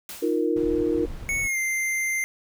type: noise with exponential decay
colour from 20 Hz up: white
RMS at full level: -35 dBFS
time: 0.09-0.65 s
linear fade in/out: 2 ms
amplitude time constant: 120 ms
type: chord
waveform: sine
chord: Eb suspended second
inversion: none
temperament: equal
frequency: 311.1 / 349.2 / 466.2 Hz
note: Eb4 / F4 / Bb4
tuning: 0 / 0 / 0 cents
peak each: -25 dBFS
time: 0.22-1.06 s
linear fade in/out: 10 ms
type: noise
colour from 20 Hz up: brown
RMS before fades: -36 dBFS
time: 0.56-1.48 s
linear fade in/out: 5 ms
type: tone with pitch glide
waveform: square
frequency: 2213 to 2089 Hz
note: C#7 to C7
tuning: -3 to -3 cents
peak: -24 dBFS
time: 1.29-2.24 s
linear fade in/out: 0 ms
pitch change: -100 cents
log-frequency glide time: 1.42-1.58 s
effects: none